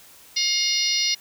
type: harmonic tone with a mistuned harmonic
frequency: 712 Hz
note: F5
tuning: 33 cents sharp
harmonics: 3 / 4 / 5 / 6 / 7 / 8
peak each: -28 / -29 / -29 / -26 / -25 / -26 dBFS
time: 0.36-1.15 s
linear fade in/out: 10 ms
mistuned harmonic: 5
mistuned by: +36 cents
effects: white hiss -49 dBFS RMS until 1.2 s